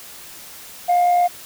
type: tone with amplitude modulation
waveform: sine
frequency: 708 Hz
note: F5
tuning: 23 cents sharp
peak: -9 dBFS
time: 0.88-1.28 s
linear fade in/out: 20 ms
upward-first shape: sine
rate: 69.4 Hz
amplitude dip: 40%
effects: tanh soft clip ceiling -11 dBFS + white hiss -39 dBFS RMS until 1.45 s